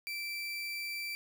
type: tone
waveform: 30% pulse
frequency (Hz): 2337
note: D7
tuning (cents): -9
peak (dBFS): -34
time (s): 0.07-1.15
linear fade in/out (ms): 0
effects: none